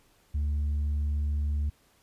sine tone with tanh clipping, 73.42 Hz, D2, in tune, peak -26 dBFS, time 0.34-1.7 s, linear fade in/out 10 ms, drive 2 dB, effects pink hiss -64 dBFS RMS until 2.02 s + resampled to 32000 Hz

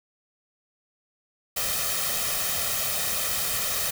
white noise with comb filter, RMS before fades -27 dBFS, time 1.56-3.91 s, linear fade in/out 10 ms, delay 1.6 ms, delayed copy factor +0.65, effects none

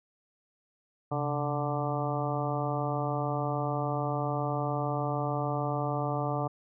harmonic tone with a mistuned harmonic, 146.83 Hz, D3, in tune, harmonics 1 / 2 / 3 / 4 / 5 / 6 / 7 / 8, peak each -32 / -37 / -38 / -36 / -35 / -39 / -42 / -38 dBFS, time 1.11-6.48 s, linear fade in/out 10 ms, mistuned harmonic 1, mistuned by -130 cents, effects none

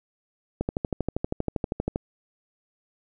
click train, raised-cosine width 2 ms, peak -12 dBFS, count 18, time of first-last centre 0.61-1.959 s, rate 12.6 Hz, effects none

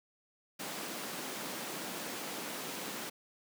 pink high-pass noise, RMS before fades -41 dBFS, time 0.59-3.1 s, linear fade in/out 10 ms, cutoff 190 Hz, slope 24 dB/octave, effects none

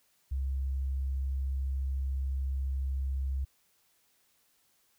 sine tone, 67 Hz, C2, 42 cents sharp, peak -29 dBFS, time 0.31-3.45 s, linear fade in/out 10 ms, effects white hiss -70 dBFS RMS until 4.98 s

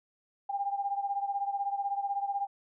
sine beating tone pair, 797 / 813 Hz, G5 / G#5, +28 / -37 cents, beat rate 16 Hz, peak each -31 / -35 dBFS, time 0.49-2.47 s, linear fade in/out 10 ms, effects none

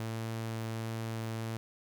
sawtooth tone, 112.7 Hz, A2, 42 cents sharp, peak -31 dBFS, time 0-1.57 s, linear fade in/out 0 ms, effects none

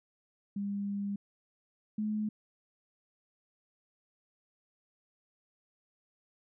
sine tone pair in turn, 201.1 / 213.1 Hz, G3 / G#3, +44 / +45 cents, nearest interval minor second, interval 101 cents, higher second, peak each -32 / -30 dBFS, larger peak second, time 0.56-1.16 / 1.98-2.29 s, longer first, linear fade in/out 5 ms, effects none

